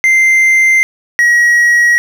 triangle tone pair in turn, 2085 / 1906.1 Hz, C7 / A#6, -7 / +38 cents, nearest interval major second, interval 155 cents, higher first, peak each -4 dBFS, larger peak neither, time 0.04-0.83 / 1.19-1.98 s, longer neither, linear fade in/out 0 ms, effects none

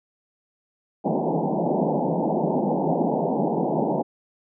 pink band-pass noise, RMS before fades -23 dBFS, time 1.04-4.03 s, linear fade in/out 20 ms, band 150 to 910 Hz, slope 96 dB/octave, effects none

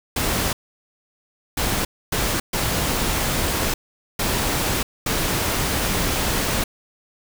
pink noise bursts at uneven times, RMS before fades -22 dBFS, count 6, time 0.16-0.53 / 1.57-1.85 / 2.12-2.4 / 2.53-3.74 / 4.19-4.83 / 5.06-6.64 s, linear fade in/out 5 ms, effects none

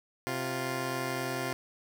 10% pulse tone pair together, 130.8 / 349.2 Hz, C3 / F4, 0 / 0 cents, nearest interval octave + perfect fourth, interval 1700 cents, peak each -26 dBFS, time 0.27-1.53 s, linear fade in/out 0 ms, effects none

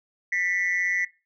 sine tone with amplitude modulation, 1975.5 Hz, B6, in tune, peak -17 dBFS, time 0.32-1.05 s, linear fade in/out 5 ms, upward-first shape sine, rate 183 Hz, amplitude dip 95%, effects noise-tail reverb RT60 0.3 s tail -20 dB re dry + tanh soft clip ceiling -17 dBFS

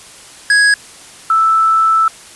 square / sine tone pair in turn, 1661.2 / 1318.5 Hz, G#6 / E6, 0 / 0 cents, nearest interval major third, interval 400 cents, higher first, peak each -8 dBFS, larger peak neither, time 0.5-0.74 / 1.3-2.08 s, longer second, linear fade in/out 2 ms, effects white hiss -37 dBFS RMS until 2.35 s + resampled to 24000 Hz

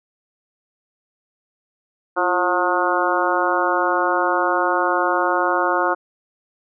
harmonic tone with a mistuned harmonic, 179.9 Hz, F#3, 48 cents flat, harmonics 2 / 3 / 4 / 5 / 6 / 7 / 8, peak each -24 / -24 / -24 / -24 / -24 / -24 / -24 dBFS, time 2.16-5.95 s, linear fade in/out 20 ms, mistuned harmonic 2, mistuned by -62 cents, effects none

